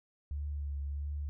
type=tone with vibrato; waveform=sine; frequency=71.8 Hz; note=D2; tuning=39 cents flat; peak=-34 dBFS; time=0.31-1.29 s; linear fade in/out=0 ms; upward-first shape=triangle; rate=1.5 Hz; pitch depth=36 cents each way; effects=none